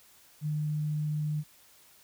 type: tone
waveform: sine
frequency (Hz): 151.2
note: D#3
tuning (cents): -49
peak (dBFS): -28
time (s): 0.41-1.44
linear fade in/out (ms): 50
effects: white hiss -59 dBFS RMS until 2.03 s